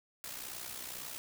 white noise with amplitude modulation, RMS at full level -41 dBFS, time 0.24-1.18 s, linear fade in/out 0 ms, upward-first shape sine, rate 62 Hz, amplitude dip 60%, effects none

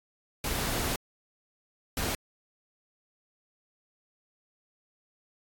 pink noise bursts at uneven times, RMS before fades -31 dBFS, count 2, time 0.44-0.96 / 1.97-2.15 s, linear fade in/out 2 ms, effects AAC 64 kbps

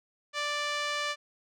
5% pulse tone with band-pass filter, 587.3 Hz, D5, in tune, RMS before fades -32 dBFS, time 0.33-1.16 s, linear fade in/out 50 ms, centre 1300 Hz, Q 0.66, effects none

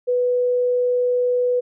sine tone, 493.9 Hz, B4, in tune, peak -16 dBFS, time 0.07-1.61 s, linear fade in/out 20 ms, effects none

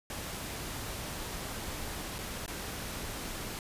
pink noise with dropouts, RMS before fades -39 dBFS, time 0.1-3.59 s, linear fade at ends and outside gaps 1 ms, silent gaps 2.184-2.188 / 2.462-2.479 s, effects resampled to 32000 Hz

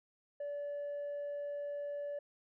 triangle tone with tanh clipping, 577 Hz, D5, 31 cents flat, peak -38 dBFS, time 0.4-2.19 s, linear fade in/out 5 ms, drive 6 dB, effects none

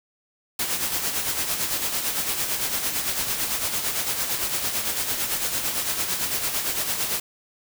white noise with tremolo, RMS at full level -24 dBFS, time 0.59-7.2 s, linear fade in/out 5 ms, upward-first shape sine, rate 8.9 Hz, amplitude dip 50%, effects none

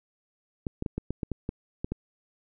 clicks, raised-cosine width 3 ms, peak -17 dBFS, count 10, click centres 0.668 / 0.824 / 0.862 / 0.98 / 1.106 / 1.232 / 1.317 / 1.491 / 1.845 / 1.92 s, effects none

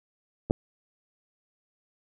clicks, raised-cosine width 2 ms, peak -20 / -7 dBFS, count 2, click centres 0.5 / 0.509 s, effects none

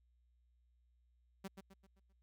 sawtooth tone with echo, 193.4 Hz, G3, 23 cents flat, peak -39 dBFS, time 1.44-1.48 s, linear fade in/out 10 ms, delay 130 ms, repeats 5, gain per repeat -7 dB, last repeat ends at 2.13 s, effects added 60 Hz sine -70 dBFS peak until 2.22 s

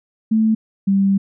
sine tone pair in turn, 220 / 196 Hz, A3 / G3, 0 / 0 cents, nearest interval major second, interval 200 cents, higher first, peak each -12 dBFS, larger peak neither, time 0.31-0.55 / 0.87-1.18 s, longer second, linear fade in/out 10 ms, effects none

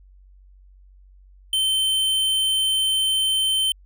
square tone, 3093 Hz, G7, 24 cents flat, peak -19 dBFS, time 1.53-3.72 s, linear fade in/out 2 ms, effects added 47 Hz sine -47 dBFS peak until 3.85 s

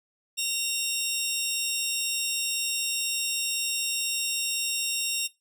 20% pulse tone pair together, 2762 / 3711 Hz, F7 / A#7, -20 / -9 cents, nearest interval perfect fourth, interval 511 cents, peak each -24 dBFS, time 0.37-5.28 s, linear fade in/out 20 ms, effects noise-tail reverb RT60 0.2 s tail -18 dB re dry

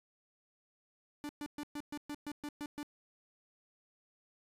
45% pulse tone bursts, 293.7 Hz, D4, in tune, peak -39 dBFS, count 10, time 1.24-2.83 s, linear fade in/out 0 ms, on 51 ms, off 120 ms, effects resampled to 32000 Hz + 13-bit

